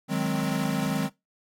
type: chord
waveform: square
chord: Ab dominant seventh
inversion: second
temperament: equal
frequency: 155.56 / 185 / 207.7 / 261.6 Hz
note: Eb3 / Gb3 / Ab3 / C4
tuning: 0 / 0 / 0 / 0 cents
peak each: -31 dBFS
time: 0.08-1.1 s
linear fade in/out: 50 ms
effects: noise-tail reverb RT60 0.2 s tail -21 dB re dry + AAC 64 kbps